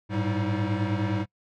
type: tone cluster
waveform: square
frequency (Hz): 102.2 / 111.7 / 193.5 / 317.4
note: G#2 / A2 / G3 / D#4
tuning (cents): -27 / +27 / -22 / +35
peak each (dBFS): -29 / -32 / -32 / -32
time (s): 0.09-1.26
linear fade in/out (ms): 50
effects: noise-tail reverb RT60 0.1 s tail -25 dB re dry + low-pass 3000 Hz 12 dB/octave